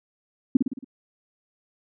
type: tone with echo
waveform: sine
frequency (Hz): 260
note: C4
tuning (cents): -11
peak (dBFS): -11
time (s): 0.55-0.57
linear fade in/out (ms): 5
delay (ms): 55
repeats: 5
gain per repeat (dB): -5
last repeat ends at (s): 0.845
effects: none